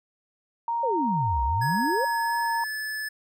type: tone with vibrato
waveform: sine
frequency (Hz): 928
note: A#5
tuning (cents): -8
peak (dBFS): -24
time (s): 0.68-2.64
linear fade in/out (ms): 2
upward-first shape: sine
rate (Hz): 3.1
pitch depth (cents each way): 11
type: exponential two-way sweep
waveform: sine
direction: down then up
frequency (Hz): 570 to 60.3 to 570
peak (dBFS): -25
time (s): 0.83-2.05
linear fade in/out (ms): 5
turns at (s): 1.43
type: tone with pitch glide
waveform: square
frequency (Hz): 1682 to 1732.3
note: G#6 to A6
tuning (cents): +22 to -27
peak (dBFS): -30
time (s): 1.61-3.09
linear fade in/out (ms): 10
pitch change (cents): +51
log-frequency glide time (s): 1.88-2.71
effects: none